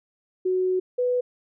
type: tone pair in turn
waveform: sine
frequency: 370 / 495.5 Hz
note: F#4 / B4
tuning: 0 / +6 cents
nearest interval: perfect fourth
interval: 506 cents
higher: second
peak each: -20 dBFS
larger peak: neither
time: 0.45-0.8 / 0.98-1.21 s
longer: first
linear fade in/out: 10 ms
effects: none